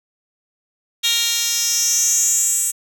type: tone with high-pass filter sweep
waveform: 10% pulse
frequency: 465.7 Hz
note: A#4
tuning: 2 cents flat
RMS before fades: -18 dBFS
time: 1.03-2.72 s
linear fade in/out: 20 ms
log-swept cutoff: 3800 to 8500 Hz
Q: 5.1
effects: none